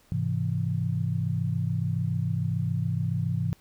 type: chord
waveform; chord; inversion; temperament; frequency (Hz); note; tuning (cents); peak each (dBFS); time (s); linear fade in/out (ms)
sine; Ab augmented; none; equal with one note detuned; 103.83 / 130.81 / 165.48; Ab2 / C3 / E3; 0 / 0 / +7; -29; 0.12-3.53; 0
effects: pink hiss -61 dBFS RMS until 3.6 s